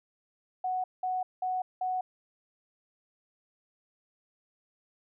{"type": "tone bursts", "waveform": "sine", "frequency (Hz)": 740, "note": "F#5", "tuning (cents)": 0, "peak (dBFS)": -28, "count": 4, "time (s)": [0.64, 2.01], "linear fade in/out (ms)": 5, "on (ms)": 200, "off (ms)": 190, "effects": []}